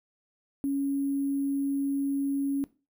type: tone with sample-and-hold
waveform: sine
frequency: 277.8 Hz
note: C#4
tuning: 4 cents sharp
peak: -25 dBFS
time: 0.64-2.64 s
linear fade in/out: 0 ms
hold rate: 11025 Hz
effects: noise-tail reverb RT60 0.3 s tail -18 dB re dry